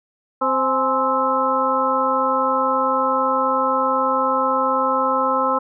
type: harmonic tone with a mistuned harmonic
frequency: 261.6 Hz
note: C4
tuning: in tune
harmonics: 1 / 2 / 3 / 4 / 5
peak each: -27 / -22 / -25 / -21 / -21 dBFS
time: 0.41-5.59 s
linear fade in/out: 10 ms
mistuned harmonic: 3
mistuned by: +110 cents
effects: none